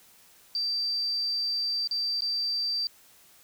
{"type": "tone with dropouts", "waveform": "sine", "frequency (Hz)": 4675, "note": "D8", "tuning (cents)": -9, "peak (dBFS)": -26, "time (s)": [0.55, 2.87], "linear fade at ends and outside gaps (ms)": 1, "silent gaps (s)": [[1.874, 1.911], [2.207, 2.22]], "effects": ["white hiss -57 dBFS RMS until 3.43 s"]}